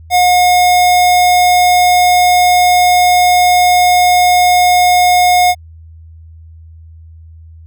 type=tone; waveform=square; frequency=720 Hz; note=F#5; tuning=47 cents flat; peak=-7 dBFS; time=0.1-5.55 s; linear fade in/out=50 ms; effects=added 81 Hz sine -33 dBFS peak until 7.66 s